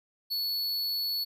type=tone; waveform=square; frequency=4415 Hz; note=C#8; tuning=8 cents flat; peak=-29 dBFS; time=0.3-1.25 s; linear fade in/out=20 ms; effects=none